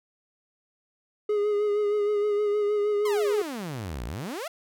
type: tone with vibrato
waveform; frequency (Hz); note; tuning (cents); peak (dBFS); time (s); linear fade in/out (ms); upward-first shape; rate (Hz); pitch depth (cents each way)
triangle; 415.2; G#4; 0; -20; 1.29-3.42; 5; sine; 6.4; 30
type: exponential two-way sweep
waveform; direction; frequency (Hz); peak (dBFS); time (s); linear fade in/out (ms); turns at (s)
sawtooth; down then up; 1100 to 53 to 719; -28; 3.05-4.48; 5; 4.05
effects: none